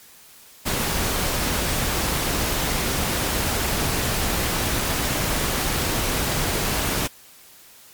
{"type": "noise", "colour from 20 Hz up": "pink", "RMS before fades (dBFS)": -23, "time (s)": [0.65, 7.08], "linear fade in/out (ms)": 20, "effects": ["white hiss -48 dBFS RMS until 7.93 s", "MP3 96 kbps"]}